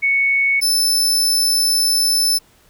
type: tone pair in turn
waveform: sine / sawtooth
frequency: 2217 / 5273 Hz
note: C#7 / E8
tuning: 0 / 0 cents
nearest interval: octave + minor third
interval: 1500 cents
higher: second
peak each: -13 / -11 dBFS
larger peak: second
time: 0.02-0.61 / 0.61-2.39 s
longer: second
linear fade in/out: 20 ms
effects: pink hiss -53 dBFS RMS until 2.69 s